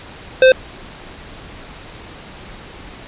square tone, 519 Hz, C5, 14 cents flat, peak -6 dBFS, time 0.42-0.52 s, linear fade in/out 2 ms, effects pink hiss -36 dBFS RMS until 3.07 s + resampled to 8000 Hz

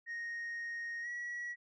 sine tone with pitch glide, 1864.7 to 1926 Hz, A#6 to B6, 0 to -44 cents, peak -36 dBFS, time 0.06-1.56 s, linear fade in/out 50 ms, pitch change +56 cents, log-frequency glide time 1.02-1.08 s, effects tanh soft clip ceiling -37 dBFS

